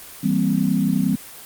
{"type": "chord", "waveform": "sine", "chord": "C dominant seventh", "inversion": "first", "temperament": "equal", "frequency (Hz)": [164.81, 196, 233.1, 261.6], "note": ["E3", "G3", "Bb3", "C4"], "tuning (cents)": [0, 0, 0, 0], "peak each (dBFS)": [-23, -20, -24, -22], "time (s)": [0.23, 1.16], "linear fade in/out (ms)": 10, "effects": ["white hiss -39 dBFS RMS until 1.45 s", "Opus 24 kbps"]}